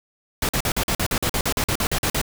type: noise bursts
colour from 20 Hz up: pink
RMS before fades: -22 dBFS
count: 16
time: 0.42-2.215 s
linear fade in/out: 2 ms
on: 70 ms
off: 45 ms
effects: none